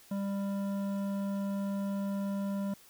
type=tone with hard clipping; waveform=sine; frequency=198.3 Hz; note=G3; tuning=20 cents sharp; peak=-33 dBFS; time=0.11-2.74 s; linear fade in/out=5 ms; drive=11 dB; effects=white hiss -58 dBFS RMS until 2.89 s